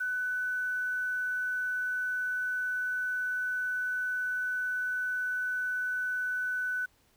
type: tone with quantisation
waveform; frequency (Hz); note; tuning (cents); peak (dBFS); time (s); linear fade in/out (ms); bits
sine; 1497; F#6; +20; -29; 0-6.86; 10; 9
effects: pink hiss -67 dBFS RMS until 7.16 s